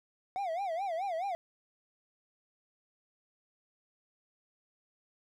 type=tone with vibrato; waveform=triangle; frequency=720 Hz; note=F#5; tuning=47 cents flat; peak=-30 dBFS; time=0.36-1.35 s; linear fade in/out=0 ms; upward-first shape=sine; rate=4.7 Hz; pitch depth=200 cents each way; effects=none